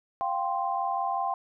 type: chord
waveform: sine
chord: F suspended second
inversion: none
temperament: equal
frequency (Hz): 698.5 / 784 / 1046.5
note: F5 / G5 / C6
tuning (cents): 0 / 0 / 0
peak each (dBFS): -32 / -29 / -31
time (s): 0.21-1.34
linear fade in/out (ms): 0
effects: none